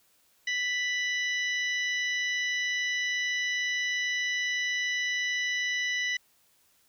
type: harmonic tone with a mistuned harmonic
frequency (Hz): 987.8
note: B5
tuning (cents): 0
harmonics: 2 / 3 / 4 / 5 / 6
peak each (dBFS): -28 / -35 / -40 / -46 / -41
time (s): 0.47-6.17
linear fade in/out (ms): 5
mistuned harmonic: 5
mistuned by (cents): +74
effects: white hiss -66 dBFS RMS until 6.88 s